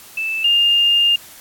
sine tone pair in turn, 2637 / 2813 Hz, E7 / F7, 0 / +12 cents, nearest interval minor second, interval 112 cents, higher second, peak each -19 / -11 dBFS, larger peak second, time 0.17-0.44 / 0.44-1.16 s, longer second, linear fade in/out 5 ms, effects white hiss -41 dBFS RMS until 1.4 s + AAC 64 kbps

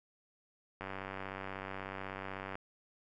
click train, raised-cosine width 0.5 ms, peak -26 dBFS, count 169, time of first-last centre 0.81-2.555 s, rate 96.3 Hz, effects none

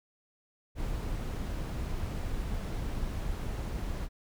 brown noise, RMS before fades -34 dBFS, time 0.75-4.09 s, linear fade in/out 50 ms, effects none

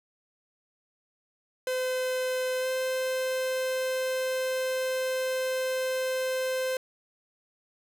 45% pulse tone with pitch glide, 512 to 517.7 Hz, C5 to C5, -38 to -18 cents, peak -27 dBFS, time 1.67-6.77 s, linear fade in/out 2 ms, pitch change +20 cents, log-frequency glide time 2.6-2.67 s, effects none

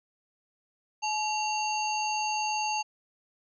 harmonic tone with a mistuned harmonic, 917 Hz, A#5, 29 cents flat, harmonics 1 / 3 / 5 / 7, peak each -29 / -34 / -36 / -37 dBFS, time 1.02-2.83 s, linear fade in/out 20 ms, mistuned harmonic 1, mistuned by -120 cents, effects none

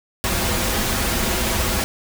pink noise with comb filter, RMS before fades -21 dBFS, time 0.24-1.84 s, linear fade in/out 0 ms, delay 6.8 ms, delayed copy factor -0.6, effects none

